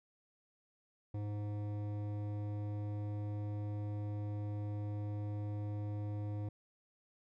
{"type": "tone with hard clipping", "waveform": "sine", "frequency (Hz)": 103.83, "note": "G#2", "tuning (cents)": 0, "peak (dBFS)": -39, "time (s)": [1.14, 6.49], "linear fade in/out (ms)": 5, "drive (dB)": 13, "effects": []}